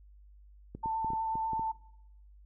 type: clicks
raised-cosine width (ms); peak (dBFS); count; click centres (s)
3; -28; 8; 0.75 / 0.859 / 1.046 / 1.104 / 1.134 / 1.355 / 1.533 / 1.595
type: tone with vibrato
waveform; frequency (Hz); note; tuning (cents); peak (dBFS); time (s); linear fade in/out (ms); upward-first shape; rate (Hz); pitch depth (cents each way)
sine; 891; A5; +22; -30; 0.83-1.72; 10; sine; 8.1; 12
effects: noise-tail reverb RT60 0.8 s tail -20 dB re dry + added 50 Hz sine -53 dBFS peak until 2.45 s